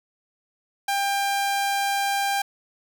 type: tone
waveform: sawtooth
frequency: 796 Hz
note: G5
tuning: 26 cents sharp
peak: -18 dBFS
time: 0.88-2.42 s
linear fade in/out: 5 ms
effects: none